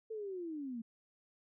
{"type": "linear sweep", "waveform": "sine", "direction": "down", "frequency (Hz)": [451.4, 220], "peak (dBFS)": -39, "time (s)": [0.1, 0.82], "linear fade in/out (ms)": 10, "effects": []}